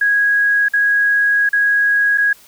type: tone with dropouts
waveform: sine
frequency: 1653 Hz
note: G#6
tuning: 9 cents flat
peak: -11 dBFS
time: 0.01-2.33 s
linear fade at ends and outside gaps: 5 ms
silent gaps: 0.685-0.735 / 1.491-1.53 / 2.176-2.181 s
effects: white hiss -46 dBFS RMS until 2.47 s